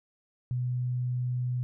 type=tone; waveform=sine; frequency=124.5 Hz; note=B2; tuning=14 cents sharp; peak=-27 dBFS; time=0.51-1.63 s; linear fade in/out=0 ms; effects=none